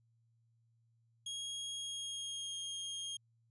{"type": "tone with pitch glide", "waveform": "sawtooth", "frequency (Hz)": [3279, 3239], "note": ["G#7", "G#7"], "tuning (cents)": [-23, -44], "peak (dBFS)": -37, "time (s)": [1.26, 3.17], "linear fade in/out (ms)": 5, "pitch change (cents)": -21, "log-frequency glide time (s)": [1.74, 2.59], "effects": ["added 115 Hz sine -70 dBFS peak until 3.5 s", "resampled to 24000 Hz"]}